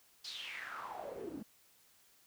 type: noise with band-pass filter sweep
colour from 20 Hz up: pink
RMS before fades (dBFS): -45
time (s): 0.24-1.43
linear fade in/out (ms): 10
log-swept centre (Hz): 4700 to 240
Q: 6.1
effects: white hiss -67 dBFS RMS until 2.26 s